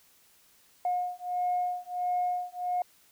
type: beating tone pair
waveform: sine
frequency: 718 / 719.5 Hz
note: F5 / F#5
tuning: +48 / -49 cents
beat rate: 1.5 Hz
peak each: -30 dBFS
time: 0.85-2.82 s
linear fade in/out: 2 ms
effects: tanh soft clip ceiling -21 dBFS + white hiss -62 dBFS RMS until 3.11 s